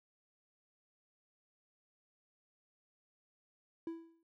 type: tone with exponential decay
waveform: triangle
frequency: 330.5 Hz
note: E4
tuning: 5 cents sharp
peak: -34 dBFS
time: 3.87-4.23 s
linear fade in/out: 2 ms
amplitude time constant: 78 ms
effects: none